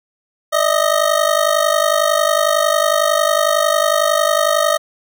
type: ring-modulated tone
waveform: 25% pulse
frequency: 622.3 Hz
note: D#5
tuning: in tune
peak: -6 dBFS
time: 0.52-4.78 s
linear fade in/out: 20 ms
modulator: 25.5 Hz
effects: none